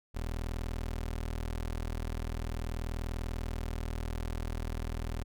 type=tone; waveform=25% pulse; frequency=40.38 Hz; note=E1; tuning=35 cents flat; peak=-30 dBFS; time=0.14-5.24 s; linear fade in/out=20 ms; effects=none